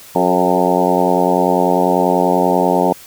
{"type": "harmonic tone with a mistuned harmonic", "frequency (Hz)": 90.2, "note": "F#2", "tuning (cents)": -44, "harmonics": [2, 3, 4, 5, 6, 7, 8, 9, 10], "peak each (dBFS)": [-20, -20, -20, -20, -20, -20, -20, -20, -20], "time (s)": [0.15, 2.93], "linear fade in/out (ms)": 5, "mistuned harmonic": 5, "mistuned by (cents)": -32, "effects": ["white hiss -39 dBFS RMS until 3.06 s"]}